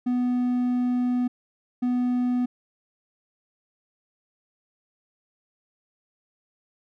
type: tone bursts at uneven times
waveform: triangle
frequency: 247.4 Hz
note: B3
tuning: 3 cents sharp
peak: -19 dBFS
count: 2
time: 0.06-1.28 / 1.82-2.46 s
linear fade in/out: 10 ms
effects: none